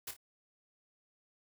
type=noise with echo; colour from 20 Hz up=white; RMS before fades=-41 dBFS; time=0.07-0.11 s; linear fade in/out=5 ms; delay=28 ms; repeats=2; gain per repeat=-9 dB; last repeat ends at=0.166 s; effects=none